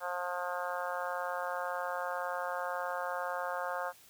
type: harmonic tone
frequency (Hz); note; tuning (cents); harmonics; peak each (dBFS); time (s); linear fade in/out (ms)
178.1; F3; +34; 3 / 4 / 5 / 6 / 7 / 8 / 9; -39 / -40 / -41 / -42 / -42 / -43 / -44; 0-3.93; 50
effects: white hiss -59 dBFS RMS until 4.09 s